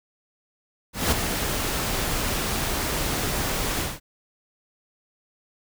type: noise with ADSR envelope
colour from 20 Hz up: pink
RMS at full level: -20 dBFS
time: 0.93-4 s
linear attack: 190 ms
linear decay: 8 ms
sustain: -6 dB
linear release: 190 ms
effects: none